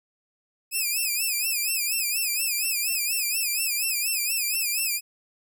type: tone with vibrato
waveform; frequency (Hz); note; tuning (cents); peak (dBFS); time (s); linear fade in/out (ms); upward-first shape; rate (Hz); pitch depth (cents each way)
5% pulse; 2521; D#7; +22; -15; 0.71-5.01; 50; sine; 4.2; 120
effects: none